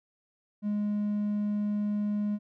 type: tone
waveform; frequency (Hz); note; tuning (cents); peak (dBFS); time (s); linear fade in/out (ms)
triangle; 207.7; G#3; 0; -24; 0.62-2.39; 50
effects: tanh soft clip ceiling -20 dBFS